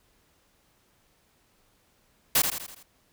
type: noise with echo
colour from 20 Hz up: white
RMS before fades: -21 dBFS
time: 2.35-2.42 s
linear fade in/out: 5 ms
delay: 82 ms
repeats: 5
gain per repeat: -6 dB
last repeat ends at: 2.83 s
effects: pink hiss -66 dBFS RMS until 3.12 s